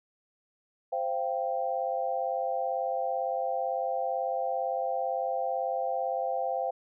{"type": "chord", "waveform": "sine", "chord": "C suspended fourth", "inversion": "none", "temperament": "equal with one note detuned", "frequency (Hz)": [523.3, 686.1, 784], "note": ["C5", "F5", "G5"], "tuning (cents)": [0, -31, 0], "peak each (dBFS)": -32, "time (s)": [0.92, 6.71], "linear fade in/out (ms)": 10, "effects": []}